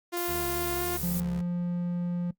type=tone with pitch glide; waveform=sawtooth; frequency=349.2 to 352.8 Hz; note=F4 to F4; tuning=0 to +18 cents; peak=-26 dBFS; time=0.12-0.98 s; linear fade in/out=20 ms; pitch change=+18 cents; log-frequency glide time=0.72-0.82 s
type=noise; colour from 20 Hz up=violet; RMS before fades=-34 dBFS; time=0.17-1.2 s; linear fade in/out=0 ms
type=tone with vibrato; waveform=25% pulse; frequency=72.9 Hz; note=D2; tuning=12 cents flat; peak=-34 dBFS; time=0.28-1.41 s; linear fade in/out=5 ms; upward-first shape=sine; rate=3.6 Hz; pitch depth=150 cents each way
type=tone; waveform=triangle; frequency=175.3 Hz; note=F3; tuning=7 cents sharp; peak=-25 dBFS; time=1.03-2.31 s; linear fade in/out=5 ms
effects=noise-tail reverb RT60 0.1 s tail -20 dB re dry + Opus 48 kbps